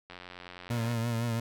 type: click train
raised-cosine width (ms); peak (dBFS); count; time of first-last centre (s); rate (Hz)
0.3; -28; 75; 0.1-0.925; 89.7
type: tone with vibrato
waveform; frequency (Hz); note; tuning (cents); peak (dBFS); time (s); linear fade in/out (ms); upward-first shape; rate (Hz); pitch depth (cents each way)
30% pulse; 116.54; A#2; 0; -26; 0.7-1.4; 5; triangle; 5.9; 56
effects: none